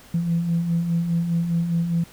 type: beating tone pair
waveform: sine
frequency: 164.81 / 169.71 Hz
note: E3 / F3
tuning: 0 / -49 cents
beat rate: 4.9 Hz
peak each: -28 / -19 dBFS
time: 0.14-2.04 s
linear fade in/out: 5 ms
effects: tanh soft clip ceiling -14 dBFS + pink hiss -48 dBFS RMS until 2.12 s